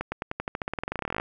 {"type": "accelerating click train", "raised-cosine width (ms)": 0.5, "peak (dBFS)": -14, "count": 25, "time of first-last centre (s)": [0.01, 1.199], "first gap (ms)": 110, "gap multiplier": 0.92, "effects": []}